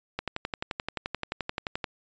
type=click train; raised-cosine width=0.3 ms; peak=-14 dBFS; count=20; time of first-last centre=0.19-1.842 s; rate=11.5 Hz; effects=resampled to 16000 Hz